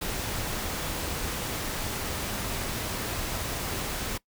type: noise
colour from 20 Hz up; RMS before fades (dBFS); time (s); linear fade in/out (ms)
pink; -32; 0.01-4.18; 10
effects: noise-tail reverb RT60 0.1 s tail -21 dB re dry